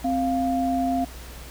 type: tone pair together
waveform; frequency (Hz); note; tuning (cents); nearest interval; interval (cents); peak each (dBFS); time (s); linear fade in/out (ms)
sine; 261.5 / 698.5; C4 / F5; -1 / 0; octave + perfect fourth; 1701; -23 / -24; 0.04-1.05; 10
effects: added 60 Hz sine -39 dBFS peak until 1.5 s + pink hiss -43 dBFS RMS until 1.5 s